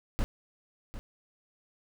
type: noise with echo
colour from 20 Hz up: brown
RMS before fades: -27 dBFS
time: 0.19-0.24 s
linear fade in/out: 0 ms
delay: 750 ms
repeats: 1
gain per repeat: -12 dB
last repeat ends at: 0.99 s
effects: none